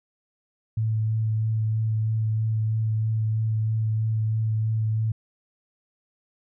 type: tone with vibrato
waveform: sine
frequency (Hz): 110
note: A2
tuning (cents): 0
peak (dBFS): -21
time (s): 0.77-5.12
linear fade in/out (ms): 5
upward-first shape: sine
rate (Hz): 3.1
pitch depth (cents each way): 12
effects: none